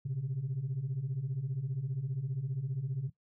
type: beating tone pair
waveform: sine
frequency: 122.2 / 137.2 Hz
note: B2 / C#3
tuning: -18 / -17 cents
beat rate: 15 Hz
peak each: -37 / -32 dBFS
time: 0.05-3.1 s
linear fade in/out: 10 ms
effects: noise-tail reverb RT60 0.1 s tail -17 dB re dry + tanh soft clip ceiling -28 dBFS